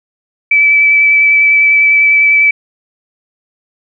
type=tone with vibrato; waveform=sine; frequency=2307 Hz; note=D7; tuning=31 cents flat; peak=-5 dBFS; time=0.51-2.51 s; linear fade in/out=5 ms; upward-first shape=triangle; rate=10 Hz; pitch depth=14 cents each way; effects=none